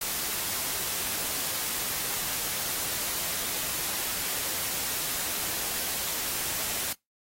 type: noise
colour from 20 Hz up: white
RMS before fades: -31 dBFS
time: 0.01-6.93 s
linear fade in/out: 5 ms
effects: noise-tail reverb RT60 0.2 s tail -26 dB re dry + AAC 48 kbps